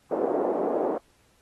white band-pass noise, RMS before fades -26 dBFS, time 0.11-0.98 s, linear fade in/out 5 ms, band 300 to 640 Hz, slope 24 dB/octave, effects pink hiss -64 dBFS RMS until 1.41 s + AAC 32 kbps

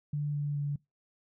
sine tone with pitch steps, 146.83 / 145.48 / 144.14 Hz, D3 / D3 / D3, 0 / -16 / -32 cents, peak -29 dBFS, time 0.13-0.76 s, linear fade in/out 5 ms, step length 210 ms, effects noise-tail reverb RT60 0.2 s tail -24 dB re dry

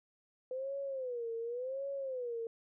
sine tone with vibrato, 504 Hz, B4, 35 cents sharp, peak -36 dBFS, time 0.51-2.47 s, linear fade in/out 2 ms, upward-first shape sine, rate 0.9 Hz, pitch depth 170 cents each way, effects none

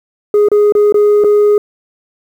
sine tone with dropouts, 415.3 Hz, G#4, in tune, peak -3 dBFS, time 0.34-1.58 s, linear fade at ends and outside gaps 2 ms, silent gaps 0.486-0.516 / 0.723-0.751 / 0.924-0.943 / 1.239-1.244 s, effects tanh soft clip ceiling -5 dBFS + 7-bit

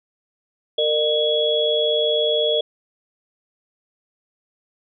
sine tone cluster, 460.1 / 606 / 3352 Hz, A#4 / D#5 / G#7, -23 / -46 / +15 cents, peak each -21 dBFS, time 0.78-2.61 s, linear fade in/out 5 ms, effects none

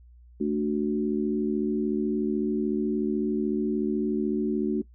sine chord, D major, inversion second, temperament equal, 220 / 293.7 / 370 Hz, A3 / D4 / F#4, 0 / 0 / 0 cents, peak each -27 / -28 / -28 dBFS, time 0.4-4.82 s, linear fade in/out 10 ms, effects noise-tail reverb RT60 0.1 s tail -19 dB re dry + added 60 Hz sine -49 dBFS peak until 4.94 s

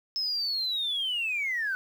sine linear sweep, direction down, 5230 to 1480 Hz, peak -26 dBFS, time 0.16-1.75 s, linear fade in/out 0 ms, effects tanh soft clip ceiling -22 dBFS + 9-bit

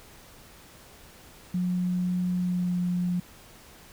sine tone with pitch glide, 180.1 to 177.93 Hz, F#3 to F3, -46 to +33 cents, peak -24 dBFS, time 1.54-3.2 s, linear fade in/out 5 ms, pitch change -21 cents, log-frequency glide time 2.35-2.78 s, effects pink hiss -51 dBFS RMS until 3.92 s

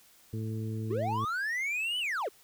harmonic tone, 110 Hz, A2, in tune, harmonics 1 / 2 / 3 / 4, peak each -33 / -39 / -43 / -45 dBFS, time 0.33-1.25 s, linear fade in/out 5 ms
triangle linear two-way sweep, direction up then down, 329.5 to 3034 to 329.5 Hz, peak -28 dBFS, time 0.9-2.29 s, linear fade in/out 10 ms, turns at 1.99 s
effects white hiss -60 dBFS RMS until 2.43 s

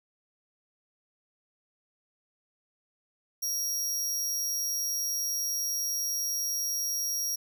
sawtooth tone, 5650 Hz, F8, 19 cents sharp, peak -26 dBFS, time 3.42-7.36 s, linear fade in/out 10 ms, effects none

